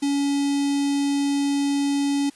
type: tone with notch filter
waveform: square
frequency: 282 Hz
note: C#4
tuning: 30 cents sharp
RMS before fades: -22 dBFS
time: 0.02-2.3 s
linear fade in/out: 10 ms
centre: 1300 Hz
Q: 0.6
effects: white hiss -53 dBFS RMS until 2.35 s + resampled to 24000 Hz